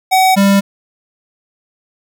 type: tone pair in turn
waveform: square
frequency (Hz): 754 / 198.04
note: F#5 / G3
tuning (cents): +32 / +18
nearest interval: octave + major seventh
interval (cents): 2314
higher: first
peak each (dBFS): -8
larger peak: neither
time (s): 0.11-0.36 / 0.36-0.61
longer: neither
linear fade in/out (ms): 20
effects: none